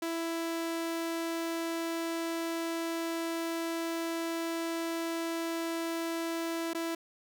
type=tone with dropouts; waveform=sawtooth; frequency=331.6 Hz; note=E4; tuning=10 cents sharp; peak=-28 dBFS; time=0.02-6.95 s; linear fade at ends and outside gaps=5 ms; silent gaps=6.734-6.747 s; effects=none